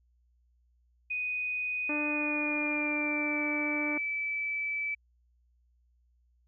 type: tone with pitch glide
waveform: sine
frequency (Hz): 2489 to 2309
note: D#7 to D7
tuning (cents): 0 to -30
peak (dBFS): -30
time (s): 1.1-4.95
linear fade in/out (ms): 10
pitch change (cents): -130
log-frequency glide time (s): 2.07-3.44
type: harmonic tone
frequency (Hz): 297.6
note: D4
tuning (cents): +23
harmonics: 1 / 2 / 3 / 4 / 5 / 6 / 7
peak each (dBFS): -33 / -39 / -43 / -45 / -47 / -49 / -50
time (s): 1.89-3.98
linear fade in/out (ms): 5
effects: added 60 Hz sine -65 dBFS peak until 6.47 s